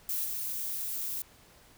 violet noise with level steps, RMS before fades -32 / -35 dBFS, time 0.09-1.22 s, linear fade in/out 2 ms, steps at 0.24 s, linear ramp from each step 10 ms, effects pink hiss -58 dBFS RMS until 1.77 s

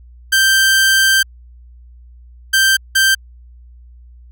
sawtooth tone bursts at uneven times, 1567 Hz, G6, 1 cent flat, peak -6 dBFS, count 3, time 0.32-1.23 / 2.53-2.77 / 2.95-3.15 s, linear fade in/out 10 ms, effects added 60 Hz sine -38 dBFS peak until 4.31 s

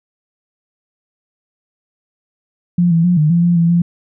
sine tone with pitch steps, 175.1 / 165.9 / 177.6 / 152.1 / 171 / 173.5 / 168.1 / 172.1 Hz, F3 / E3 / F3 / D#3 / F3 / F3 / E3 / F3, +5 / +11 / +29 / -39 / -36 / -11 / +34 / -25 cents, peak -9 dBFS, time 2.78-3.82 s, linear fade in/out 5 ms, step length 130 ms, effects none

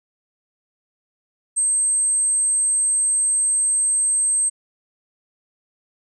sine tone, 8300 Hz, C9, 15 cents flat, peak -16 dBFS, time 1.56-4.5 s, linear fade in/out 20 ms, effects none

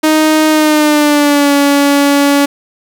sawtooth tone with pitch glide, 311.1 to 283.6 Hz, D#4 to C#4, 0 to +40 cents, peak -3 dBFS, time 0.03-2.46 s, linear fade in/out 10 ms, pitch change -160 cents, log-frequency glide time 0.49-1.53 s, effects 7-bit

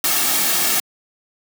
white noise with comb filter, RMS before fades -18 dBFS, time 0.04-0.8 s, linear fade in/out 2 ms, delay 2 ms, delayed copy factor -0.55, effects high-pass 200 Hz 12 dB/octave

